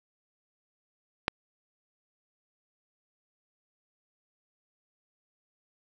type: click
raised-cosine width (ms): 0.3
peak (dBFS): -8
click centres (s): 1.281
effects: none